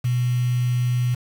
sine tone with quantisation, 123.47 Hz, B2, in tune, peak -18 dBFS, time 0.04-1.15 s, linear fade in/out 10 ms, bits 6, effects none

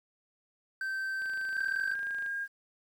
triangle tone, 1553 Hz, G6, 17 cents flat, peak -30 dBFS, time 0.81-1.94 s, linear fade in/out 2 ms
click train, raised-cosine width 0.3 ms, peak -35 dBFS, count 28, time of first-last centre 1.22-2.262 s, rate 25.9 Hz
sine tone with pitch glide, 1591 to 1616.9 Hz, G6 to G#6, +25 to -47 cents, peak -32 dBFS, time 1.53-2.48 s, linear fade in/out 50 ms, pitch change +28 cents, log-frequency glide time 1.72-2.11 s
effects 10-bit

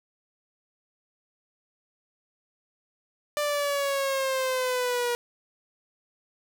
sawtooth exponential sweep, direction down, 593 to 478.4 Hz, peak -21 dBFS, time 3.37-5.15 s, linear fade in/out 0 ms, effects none

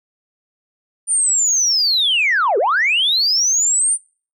sine linear two-way sweep, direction down then up, 9230 to 373.4 to 9230 Hz, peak -12 dBFS, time 1.07-3.98 s, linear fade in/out 50 ms, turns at 2.58 s, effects noise-tail reverb RT60 0.4 s tail -26 dB re dry + tanh soft clip ceiling -9 dBFS

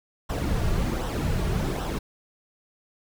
brown noise with flanger, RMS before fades -26 dBFS, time 0.29-1.99 s, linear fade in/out 10 ms, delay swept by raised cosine 0.43 to 4.03 ms, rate 1.3 Hz, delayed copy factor -0.6, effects none

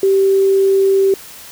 sine tone, 388.7 Hz, G4, 15 cents flat, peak -9 dBFS, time 0.03-1.14 s, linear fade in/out 2 ms, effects white hiss -36 dBFS RMS until 1.51 s

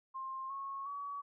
sine tone with pitch steps, 1059 / 1095.7 / 1133.7 Hz, C6 / C#6 / C#6, +21 / -20 / +39 cents, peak -39 dBFS, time 0.14-1.22 s, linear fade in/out 20 ms, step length 360 ms, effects none

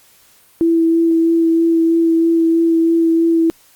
sine tone with vibrato, 330.5 Hz, E4, 5 cents sharp, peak -10 dBFS, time 0.61-3.5 s, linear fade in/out 0 ms, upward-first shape sine, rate 3.1 Hz, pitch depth 13 cents each way, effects white hiss -50 dBFS RMS until 3.75 s + Opus 48 kbps

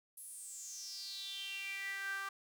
sawtooth tone with high-pass filter sweep, 392.6 Hz, G4, 3 cents sharp, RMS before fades -44 dBFS, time 0.17-2.29 s, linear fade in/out 5 ms, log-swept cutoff 11000 to 1300 Hz, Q 7.4, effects none

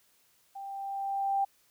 sine tone with level ramp, 788 Hz, G5, 9 cents sharp, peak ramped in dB -39 to -24 dBFS, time 0.55-1.45 s, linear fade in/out 10 ms, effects white hiss -67 dBFS RMS until 1.7 s

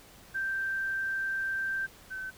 sine tone pair in turn, 1568 / 1531.3 Hz, G6 / G6, 0 / -41 cents, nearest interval unison, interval 41 cents, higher first, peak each -29 / -35 dBFS, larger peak first, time 0.34-1.87 / 2.1-2.31 s, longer first, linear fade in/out 20 ms, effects pink hiss -54 dBFS RMS until 2.37 s

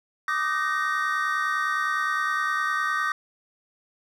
triangle chord, Eb major seventh, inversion third, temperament equal with one note detuned, 1174.7 / 1244.5 / 1532.2 / 1864.7 Hz, D6 / Eb6 / G6 / Bb6, 0 / 0 / -40 / 0 cents, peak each -27 dBFS, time 0.28-3.12 s, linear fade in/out 2 ms, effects none

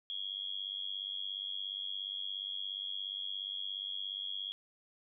sine tone with amplitude modulation, 3300 Hz, G#7, 12 cents flat, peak -33 dBFS, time 0.1-4.52 s, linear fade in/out 0 ms, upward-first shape sine, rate 97.1 Hz, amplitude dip 95%, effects none

